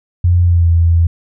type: tone with pitch glide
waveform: sine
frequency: 87.9 to 84.12 Hz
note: F2 to E2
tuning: +12 to +36 cents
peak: -7 dBFS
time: 0.24-1.07 s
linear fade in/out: 5 ms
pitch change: -76 cents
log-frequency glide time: 0.43-0.68 s
effects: none

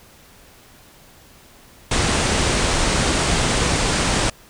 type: low-pass noise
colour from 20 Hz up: pink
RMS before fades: -19 dBFS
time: 1.91-4.3 s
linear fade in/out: 5 ms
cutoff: 9500 Hz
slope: 96 dB/octave
effects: pink hiss -48 dBFS RMS until 4.49 s

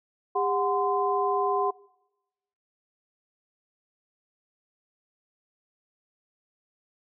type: tone cluster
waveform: sine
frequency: 402.6 / 737 / 1031 Hz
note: G4 / F#5 / C6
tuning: +46 / -7 / -26 cents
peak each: -27 dBFS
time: 0.35-1.71 s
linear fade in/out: 10 ms
effects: noise-tail reverb RT60 1.0 s tail -23 dB re dry

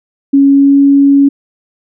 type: tone with pitch glide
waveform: sine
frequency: 277.2 to 279.3 Hz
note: C#4 to C#4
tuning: 0 to +13 cents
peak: -3 dBFS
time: 0.33-1.29 s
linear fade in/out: 10 ms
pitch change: +13 cents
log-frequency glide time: 0.49-0.78 s
effects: none

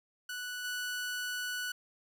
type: tone with level steps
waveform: sawtooth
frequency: 1480 Hz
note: F#6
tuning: in tune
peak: -34 / -31 dBFS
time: 0.29-1.72 s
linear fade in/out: 5 ms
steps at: 0.64 s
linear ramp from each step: 10 ms
effects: none

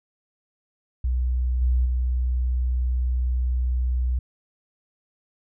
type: tone with level steps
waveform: sine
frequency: 62.2 Hz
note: B1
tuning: 13 cents sharp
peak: -20 / -17 / -20 dBFS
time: 1.04-4.19 s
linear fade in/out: 5 ms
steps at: 1.61 / 1.85 s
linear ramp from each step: 10 ms
effects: none

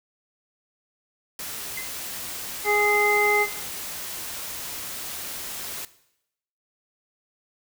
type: noise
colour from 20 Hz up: white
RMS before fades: -34 dBFS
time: 1.39-5.85 s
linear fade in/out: 2 ms
type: tone with exponential decay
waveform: sine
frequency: 2059 Hz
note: C7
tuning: 28 cents flat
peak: -29 dBFS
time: 1.77-2.01 s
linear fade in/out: 5 ms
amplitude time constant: 52 ms
type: harmonic tone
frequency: 415.3 Hz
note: G#4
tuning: in tune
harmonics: 1 / 2 / 3 / 5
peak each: -23 / -24 / -31 / -23 dBFS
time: 2.64-3.47 s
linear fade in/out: 50 ms
effects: noise-tail reverb RT60 0.8 s tail -17 dB re dry

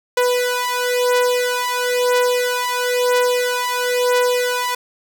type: beating tone pair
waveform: sawtooth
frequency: 493.6 / 494.6 Hz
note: B4 / B4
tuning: -1 / +3 cents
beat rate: 1 Hz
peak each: -15 dBFS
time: 0.17-4.75 s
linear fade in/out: 5 ms
effects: none

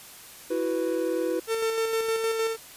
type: chord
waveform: triangle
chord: E suspended second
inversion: none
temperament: equal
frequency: 329.6 / 370 / 493.9 Hz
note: E4 / F#4 / B4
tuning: 0 / 0 / 0 cents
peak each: -27 / -28 / -26 dBFS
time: 0.5-1.4 s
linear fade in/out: 10 ms
type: tone with tremolo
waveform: 45% pulse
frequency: 449.3 Hz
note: A4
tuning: 36 cents sharp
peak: -23 dBFS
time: 1.47-2.57 s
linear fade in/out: 50 ms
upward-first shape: square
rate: 6.5 Hz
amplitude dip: 35%
effects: white hiss -46 dBFS RMS until 2.76 s + resampled to 32000 Hz

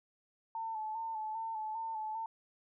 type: tone with vibrato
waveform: sine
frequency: 883 Hz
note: A5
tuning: 6 cents sharp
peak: -36 dBFS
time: 0.55-2.26 s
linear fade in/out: 2 ms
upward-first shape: square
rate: 2.5 Hz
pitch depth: 34 cents each way
effects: none

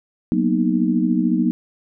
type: chord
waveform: sine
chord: B major seventh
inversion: second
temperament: equal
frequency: 185 / 233.1 / 246.9 / 311.1 Hz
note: F#3 / A#3 / B3 / D#4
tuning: 0 / 0 / 0 / 0 cents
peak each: -21 dBFS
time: 0.32-1.51 s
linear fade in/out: 0 ms
effects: none

